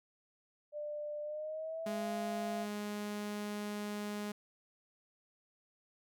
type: tone with pitch glide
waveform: sine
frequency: 595 to 683.5 Hz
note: D5 to F5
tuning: +22 to -37 cents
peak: -38 dBFS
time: 0.72-2.67 s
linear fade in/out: 50 ms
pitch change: +241 cents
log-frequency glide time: 1.23-2.09 s
type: tone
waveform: sawtooth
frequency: 207.7 Hz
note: G#3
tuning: in tune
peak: -34 dBFS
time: 1.86-4.32 s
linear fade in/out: 5 ms
effects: none